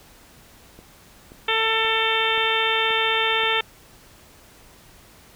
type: click train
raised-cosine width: 2 ms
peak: -29 dBFS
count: 6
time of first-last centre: 0.79-3.436 s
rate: 1.89 Hz
type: harmonic tone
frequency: 446.1 Hz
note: A4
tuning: 24 cents sharp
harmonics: 1 / 2 / 3 / 4 / 5 / 6 / 7 / 8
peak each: -27 / -27 / -27 / -27 / -27 / -27 / -27 / -27 dBFS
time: 1.48-3.61 s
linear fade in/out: 5 ms
effects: pink hiss -50 dBFS RMS until 5.35 s